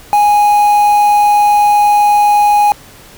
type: tone with quantisation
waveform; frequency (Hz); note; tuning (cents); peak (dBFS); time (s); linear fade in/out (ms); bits
triangle; 828; G#5; -5; -4; 0.13-2.72; 0; 4
effects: pink hiss -38 dBFS RMS until 3.17 s